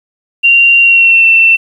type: tone with pitch glide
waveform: sine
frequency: 2766 to 2687 Hz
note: F7 to E7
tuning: -17 to +33 cents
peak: -3 dBFS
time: 0.43-1.57 s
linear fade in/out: 20 ms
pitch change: -50 cents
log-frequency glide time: 0.8-1.26 s
effects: 7-bit

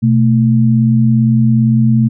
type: tone pair together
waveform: sine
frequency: 124.82 / 222.4 Hz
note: B2 / A3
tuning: +19 / +19 cents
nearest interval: minor seventh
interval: 1000 cents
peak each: -10 dBFS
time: 0.02-2.09 s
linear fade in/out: 20 ms
effects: none

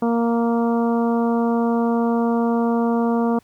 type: harmonic tone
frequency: 233.1 Hz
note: A#3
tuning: in tune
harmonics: 1 / 2 / 3 / 4 / 5 / 6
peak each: -18 / -23 / -27 / -29 / -32 / -39 dBFS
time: 0.02-3.39 s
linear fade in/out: 5 ms
effects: pink hiss -58 dBFS RMS until 3.43 s

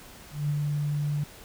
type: tone with ADSR envelope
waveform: sine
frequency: 146.83 Hz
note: D3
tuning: in tune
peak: -23 dBFS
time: 0.31-1.24 s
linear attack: 180 ms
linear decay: 46 ms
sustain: -2 dB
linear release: 5 ms
effects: pink hiss -48 dBFS RMS until 1.44 s

